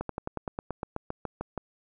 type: slowing click train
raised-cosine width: 1 ms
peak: -18 dBFS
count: 14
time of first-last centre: 0.01-1.577 s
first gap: 83 ms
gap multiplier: 1.06
effects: none